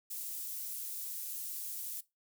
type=high-pass noise; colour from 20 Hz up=pink; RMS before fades=-41 dBFS; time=0.1-2.01 s; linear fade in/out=10 ms; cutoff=12000 Hz; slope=12 dB/octave; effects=noise-tail reverb RT60 0.2 s tail -19 dB re dry